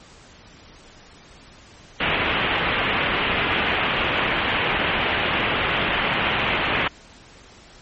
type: low-pass noise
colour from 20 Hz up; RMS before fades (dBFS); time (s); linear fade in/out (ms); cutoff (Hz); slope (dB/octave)
white; -22; 2-6.88; 5; 3100; 48
effects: pink hiss -47 dBFS RMS until 7.81 s + MP3 32 kbps